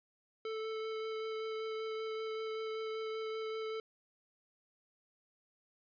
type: tone with vibrato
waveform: square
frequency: 440 Hz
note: A4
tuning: in tune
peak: -38 dBFS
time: 0.45-3.8 s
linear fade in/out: 2 ms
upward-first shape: sine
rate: 5.2 Hz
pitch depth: 10 cents each way
effects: resampled to 11025 Hz